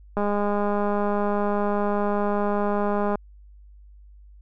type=click train; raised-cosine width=1 ms; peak=-12 dBFS; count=613; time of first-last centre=0.17-3.155 s; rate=205 Hz; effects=added 50 Hz sine -45 dBFS peak until 4.41 s